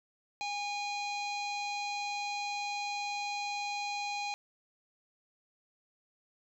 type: harmonic tone with a mistuned harmonic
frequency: 818 Hz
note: G#5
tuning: 26 cents flat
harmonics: 1 / 3 / 4 / 5 / 6 / 7 / 8 / 9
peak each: -36 / -39 / -52 / -42 / -55 / -56 / -50 / -55 dBFS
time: 0.41-4.34 s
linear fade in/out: 0 ms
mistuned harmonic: 8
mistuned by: -26 cents
effects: 12-bit